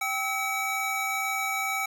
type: tone cluster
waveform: square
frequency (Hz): 778 / 1299 / 2272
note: G5 / E6 / C#7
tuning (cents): -13 / -26 / +42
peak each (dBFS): -33 / -34 / -30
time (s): 0.01-1.86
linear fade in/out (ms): 5
effects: none